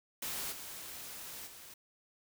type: noise with level steps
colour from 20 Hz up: white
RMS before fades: -39 / -46 / -52 dBFS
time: 0.22-1.74 s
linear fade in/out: 5 ms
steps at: 0.51 / 1.46 s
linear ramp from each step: 20 ms
effects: none